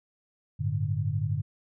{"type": "chord", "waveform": "sine", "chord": "G suspended second", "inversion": "none", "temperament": "just", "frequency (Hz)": [98, 110.25, 147], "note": ["G2", "A2", "D3"], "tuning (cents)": [0, 4, 2], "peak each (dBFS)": -30, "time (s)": [0.59, 1.42], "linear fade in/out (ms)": 20, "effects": []}